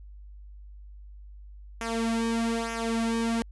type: tone with flanger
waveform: sawtooth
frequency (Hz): 229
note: A#3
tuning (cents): -31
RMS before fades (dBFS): -28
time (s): 1.81-3.42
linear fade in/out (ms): 0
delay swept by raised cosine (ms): 0.23 to 2.93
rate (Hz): 1.1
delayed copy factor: -0.75
effects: added 50 Hz sine -43 dBFS peak until 3.51 s + resampled to 24000 Hz